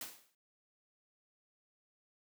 white noise with exponential decay, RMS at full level -41 dBFS, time 0.01-0.35 s, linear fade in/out 2 ms, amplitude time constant 72 ms, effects high-pass 150 Hz 12 dB/octave

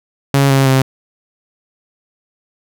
sawtooth tone with pitch steps, 138.59 / 135.58 / 132.64 Hz, C#3 / C#3 / C3, 0 / -38 / +24 cents, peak -5 dBFS, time 0.34-0.82 s, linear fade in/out 2 ms, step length 160 ms, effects none

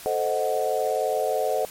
sine chord, A diminished seventh, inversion none, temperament equal, 440 / 523.3 / 622.3 / 740 Hz, A4 / C5 / Eb5 / Gb5, 0 / 0 / 0 / 0 cents, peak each -27 dBFS, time 0.06-1.65 s, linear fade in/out 0 ms, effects white hiss -42 dBFS RMS until 1.7 s + MP3 64 kbps

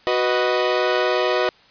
sawtooth chord, B major, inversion second, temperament equal, 370 / 493.9 / 622.3 Hz, F#4 / B4 / D#5, 0 / 0 / 0 cents, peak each -18 dBFS, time 0.07-1.49 s, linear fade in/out 0 ms, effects white hiss -52 dBFS RMS until 1.7 s + resampled to 11025 Hz

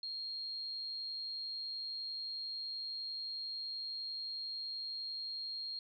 sine tone, 4237 Hz, C8, 21 cents sharp, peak -39 dBFS, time 0.03-5.79 s, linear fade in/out 2 ms, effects none

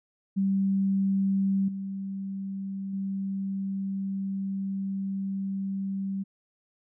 sine tone with level steps, 194.6 Hz, G3, 12 cents flat, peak -22 / -31 / -28 dBFS, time 0.36-6.24 s, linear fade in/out 20 ms, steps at 1.68 / 2.93 s, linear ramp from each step 5 ms, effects none

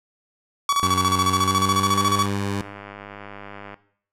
45% pulse tone with tremolo, 1133 Hz, C#6, 37 cents sharp, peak -16 dBFS, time 0.69-2.26 s, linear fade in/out 2 ms, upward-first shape square, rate 14 Hz, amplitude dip 65%
15% pulse tone with pitch glide, 92.5 to 99.71 Hz, F#2 to G2, 0 to +30 cents, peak -17 dBFS, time 0.83-2.61 s, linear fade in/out 0 ms, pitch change +130 cents, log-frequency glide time 1.22-2.13 s
click train, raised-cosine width 0.5 ms, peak -22 dBFS, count 182, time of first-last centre 1.95-3.742 s, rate 101 Hz
effects noise-tail reverb RT60 0.6 s tail -17 dB re dry + low-pass 11000 Hz 12 dB/octave

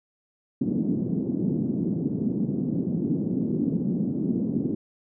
pink band-pass noise, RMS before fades -26 dBFS, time 0.61-4.75 s, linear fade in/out 5 ms, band 170 to 300 Hz, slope 24 dB/octave, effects none

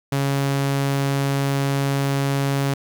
sawtooth tone, 138.6 Hz, C#3, in tune, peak -15 dBFS, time 0.12-2.74 s, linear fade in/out 5 ms, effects 9-bit

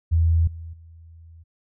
sine tone with level steps, 82.41 Hz, E2, in tune, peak -15 / -33 / -43 dBFS, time 0.11-1.44 s, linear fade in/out 20 ms, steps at 0.47 / 0.73 s, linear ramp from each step 5 ms, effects none

